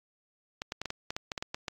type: clicks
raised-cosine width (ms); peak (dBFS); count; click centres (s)
0.2; -17; 12; 0.619 / 0.721 / 0.816 / 0.857 / 0.904 / 1.105 / 1.165 / 1.318 / 1.378 / 1.425 / 1.545 / 1.682
effects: AAC 48 kbps

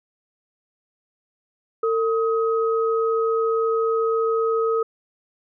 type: tone pair together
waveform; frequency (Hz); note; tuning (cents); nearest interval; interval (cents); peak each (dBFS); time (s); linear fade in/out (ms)
sine; 451.8 / 1263.9; A4 / D#6; +46 / +27; octave + tritone; 1781; -19 / -25; 1.83-4.83; 5
effects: none

